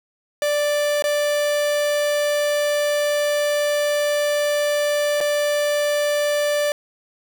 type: tone with dropouts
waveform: 45% pulse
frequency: 587.3 Hz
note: D5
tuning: in tune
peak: -18 dBFS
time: 0.42-6.72 s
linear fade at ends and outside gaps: 1 ms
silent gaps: 1.023-1.04 / 5.205-5.21 s
effects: none